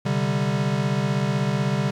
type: chord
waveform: square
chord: C suspended second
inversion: none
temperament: equal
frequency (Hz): 130.81 / 146.83 / 196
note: C3 / D3 / G3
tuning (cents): 0 / 0 / 0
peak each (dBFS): -26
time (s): 0.05-1.91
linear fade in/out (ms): 10
effects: low-pass 6000 Hz 12 dB/octave + 9-bit